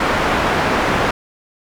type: low-pass noise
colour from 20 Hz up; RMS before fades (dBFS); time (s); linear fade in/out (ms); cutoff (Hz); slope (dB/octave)
white; -17; 0-1.11; 5; 1400; 12
effects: none